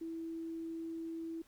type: tone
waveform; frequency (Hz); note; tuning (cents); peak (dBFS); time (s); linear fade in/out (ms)
sine; 328.2; E4; -8; -39; 0.01-1.42; 5
effects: pink hiss -67 dBFS RMS until 1.47 s